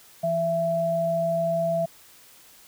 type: tone pair together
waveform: sine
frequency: 166.8 / 666.8 Hz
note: E3 / E5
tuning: +21 / +20 cents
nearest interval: 2 octaves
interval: 2399 cents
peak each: -30 / -22 dBFS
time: 0.23-1.86 s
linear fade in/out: 10 ms
effects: white hiss -52 dBFS RMS until 2.67 s